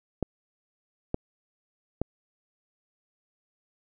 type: clicks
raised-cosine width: 2 ms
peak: -13 dBFS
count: 3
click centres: 0.227 / 1.144 / 2.016 s
effects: none